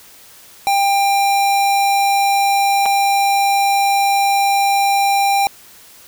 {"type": "tone with dropouts", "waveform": "square", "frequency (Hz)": 795, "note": "G5", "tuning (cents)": 24, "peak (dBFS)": -13, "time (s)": [0.67, 5.47], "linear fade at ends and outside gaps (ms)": 0, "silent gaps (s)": [2.857, 2.861], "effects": ["white hiss -43 dBFS RMS until 6.07 s"]}